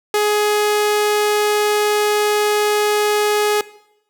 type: tone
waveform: sawtooth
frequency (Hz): 418.7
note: G#4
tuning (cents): +14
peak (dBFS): -10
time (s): 0.14-3.61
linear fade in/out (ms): 2
effects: noise-tail reverb RT60 0.8 s tail -19 dB re dry